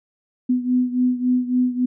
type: beating tone pair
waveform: sine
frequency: 249.3 / 252.9 Hz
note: B3 / B3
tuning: +16 / +41 cents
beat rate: 3.6 Hz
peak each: -18 / -22 dBFS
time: 0.49-1.86 s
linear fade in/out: 10 ms
effects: none